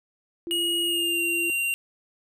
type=tone; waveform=sine; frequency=340.2 Hz; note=F4; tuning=45 cents flat; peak=-30 dBFS; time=0.47-1.5 s; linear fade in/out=0 ms
type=tone with pitch glide; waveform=square; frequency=2887 to 2766 Hz; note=F#7 to F7; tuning=-43 to -17 cents; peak=-24 dBFS; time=0.51-1.74 s; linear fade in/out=0 ms; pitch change=-74 cents; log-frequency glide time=0.83-1.21 s
effects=none